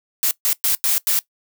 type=noise bursts at uneven times; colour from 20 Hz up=blue; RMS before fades=-18 dBFS; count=5; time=0.23-0.31 / 0.45-0.53 / 0.64-0.75 / 0.84-0.98 / 1.07-1.19 s; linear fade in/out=0 ms; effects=noise-tail reverb RT60 0.1 s tail -19 dB re dry